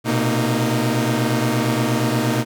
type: tone cluster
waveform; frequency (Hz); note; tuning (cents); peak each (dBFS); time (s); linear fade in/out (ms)
sawtooth; 118.9 / 127.4 / 229.2 / 309.3; A#2 / C3 / A#3 / D#4; +35 / -46 / -29 / -10; -19; 0.04-2.45; 50
effects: none